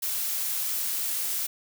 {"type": "noise", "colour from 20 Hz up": "blue", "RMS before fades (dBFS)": -29, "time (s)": [0.02, 1.47], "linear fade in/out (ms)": 10, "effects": []}